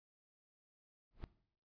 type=noise with exponential growth; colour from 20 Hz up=brown; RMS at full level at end=-44 dBFS; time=1.11-1.24 s; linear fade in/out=0 ms; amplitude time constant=28 ms; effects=noise-tail reverb RT60 0.6 s tail -17 dB re dry + resampled to 11025 Hz